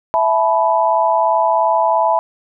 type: chord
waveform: sine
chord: E suspended fourth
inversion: none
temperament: equal with one note detuned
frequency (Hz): 659.3 / 864.9 / 987.8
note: E5 / A5 / B5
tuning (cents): 0 / -30 / 0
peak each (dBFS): -16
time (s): 0.14-2.19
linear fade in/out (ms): 0
effects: none